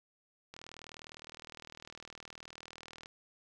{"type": "click train", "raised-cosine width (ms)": 0.2, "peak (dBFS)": -30, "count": 101, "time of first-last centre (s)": [0.54, 3.059], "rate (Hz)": 39.7, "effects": []}